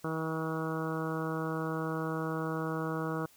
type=harmonic tone; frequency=160 Hz; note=D#3; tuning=49 cents sharp; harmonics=1 / 2 / 3 / 4 / 5 / 6 / 7 / 8 / 9; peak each=-36 / -37 / -38 / -44 / -46 / -46 / -42 / -43 / -44 dBFS; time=0.04-3.26 s; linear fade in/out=5 ms; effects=white hiss -61 dBFS RMS until 3.36 s